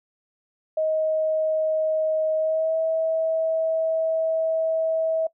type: tone with pitch glide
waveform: sine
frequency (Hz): 629 to 645.2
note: D#5 to E5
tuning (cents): +19 to -37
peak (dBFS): -20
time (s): 0.77-5.27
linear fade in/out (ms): 5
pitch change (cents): +44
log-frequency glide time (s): 2.37-2.76
effects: noise-tail reverb RT60 0.1 s tail -20 dB re dry